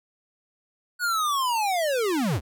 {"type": "linear sweep", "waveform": "square", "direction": "down", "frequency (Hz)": [1480, 61], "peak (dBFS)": -23, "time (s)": [0.99, 2.41], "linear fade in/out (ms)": 50, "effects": []}